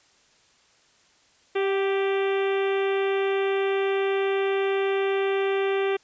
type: harmonic tone with a mistuned harmonic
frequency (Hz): 392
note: G4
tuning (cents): 0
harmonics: 1 / 2 / 3 / 4 / 5 / 6 / 7 / 8 / 9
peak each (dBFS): -22 / -33 / -36 / -37 / -37 / -37 / -39 / -43 / -45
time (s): 1.55-5.97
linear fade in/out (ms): 10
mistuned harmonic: 2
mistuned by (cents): -27
effects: white hiss -60 dBFS RMS until 6.03 s + resampled to 16000 Hz